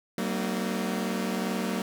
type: tone cluster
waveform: sawtooth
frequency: 188.8 / 229.9 / 252.4 / 306.5 Hz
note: F#3 / A#3 / B3 / D#4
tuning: +35 / -24 / +38 / -26 cents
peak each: -27 / -27 / -35 / -34 dBFS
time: 0.18-1.82 s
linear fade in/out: 2 ms
effects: none